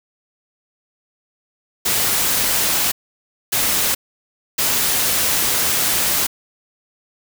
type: noise bursts at uneven times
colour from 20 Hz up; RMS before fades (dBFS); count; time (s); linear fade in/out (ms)
white; -18; 3; 1.85-2.92 / 3.52-3.95 / 4.58-6.27; 10
effects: none